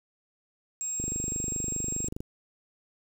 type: tone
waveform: sine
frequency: 7560 Hz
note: A#8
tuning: 23 cents sharp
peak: -30 dBFS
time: 0.81-2.08 s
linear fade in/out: 0 ms
type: click train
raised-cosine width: 3 ms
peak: -22 dBFS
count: 31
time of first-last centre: 1-2.205 s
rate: 24.9 Hz
effects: 8-bit